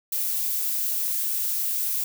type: noise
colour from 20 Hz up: violet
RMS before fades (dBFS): -26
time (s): 0.12-2.04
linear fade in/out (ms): 5
effects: none